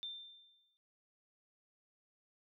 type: tone with exponential decay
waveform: sine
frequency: 3579 Hz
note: A7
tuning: 29 cents sharp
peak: -39 dBFS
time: 0.03-0.77 s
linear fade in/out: 0 ms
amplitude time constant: 160 ms
effects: none